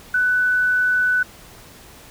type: tone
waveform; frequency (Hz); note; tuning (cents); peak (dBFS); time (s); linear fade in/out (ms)
sine; 1494; F#6; +16; -15; 0.14-1.23; 5
effects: pink hiss -44 dBFS RMS until 2.1 s